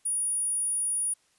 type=tone; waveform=sine; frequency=9680 Hz; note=D#9; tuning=49 cents flat; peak=-25 dBFS; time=0.05-1.14 s; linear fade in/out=10 ms; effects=white hiss -67 dBFS RMS until 1.38 s + resampled to 24000 Hz